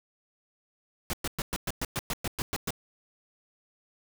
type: noise bursts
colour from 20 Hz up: pink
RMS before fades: -31 dBFS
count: 12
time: 1.1-2.706 s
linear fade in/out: 0 ms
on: 33 ms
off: 110 ms
effects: none